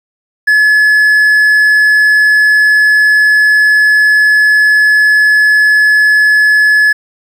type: tone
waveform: triangle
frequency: 1709 Hz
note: G#6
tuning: 49 cents sharp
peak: -3 dBFS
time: 0.47-6.93 s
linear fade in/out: 10 ms
effects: 7-bit